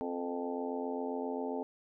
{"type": "harmonic tone with a mistuned harmonic", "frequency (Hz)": 87.5, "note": "F2", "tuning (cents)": 4, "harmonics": [3, 4, 5, 6, 7, 8, 9, 10], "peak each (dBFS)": [-38, -47, -38, -48, -43, -53, -44, -45], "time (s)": [0.01, 1.63], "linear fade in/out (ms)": 0, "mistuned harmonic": 6, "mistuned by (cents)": -47, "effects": []}